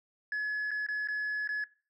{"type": "tone with dropouts", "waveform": "sine", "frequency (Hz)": 1700, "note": "G#6", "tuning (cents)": 40, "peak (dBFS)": -28, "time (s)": [0.32, 1.64], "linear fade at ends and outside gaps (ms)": 2, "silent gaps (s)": [[0.708, 0.714], [0.865, 0.886], [1.074, 1.085], [1.475, 1.49]], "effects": ["noise-tail reverb RT60 0.4 s tail -22 dB re dry", "tanh soft clip ceiling -29 dBFS"]}